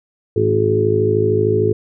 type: harmonic tone with a mistuned harmonic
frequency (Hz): 53.2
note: G#1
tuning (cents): +42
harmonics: 2 / 3 / 4 / 5 / 6 / 7 / 8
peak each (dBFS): -19 / -28 / -28 / -28 / -27 / -18 / -16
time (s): 0.36-1.73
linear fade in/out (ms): 5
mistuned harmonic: 6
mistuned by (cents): +20
effects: none